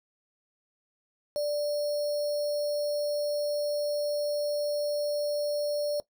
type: tone with sample-and-hold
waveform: sine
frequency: 587.3 Hz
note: D5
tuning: in tune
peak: -26 dBFS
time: 1.36-6 s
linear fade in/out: 0 ms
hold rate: 4900 Hz
effects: noise-tail reverb RT60 0.1 s tail -19 dB re dry